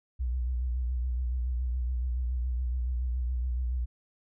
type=tone with vibrato; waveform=sine; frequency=61.74 Hz; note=B1; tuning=in tune; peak=-27 dBFS; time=0.19-3.86 s; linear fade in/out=20 ms; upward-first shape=sine; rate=7.1 Hz; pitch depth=63 cents each way; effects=none